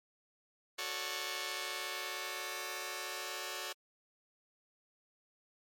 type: chord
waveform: 5% pulse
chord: D major seventh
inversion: first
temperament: just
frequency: 367.1 / 440.5 / 550.6 / 587.3 Hz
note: F#4 / A4 / C#5 / D5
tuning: -14 / +2 / -12 / 0 cents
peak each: -33 dBFS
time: 0.78-3.73 s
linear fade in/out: 10 ms
effects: MP3 64 kbps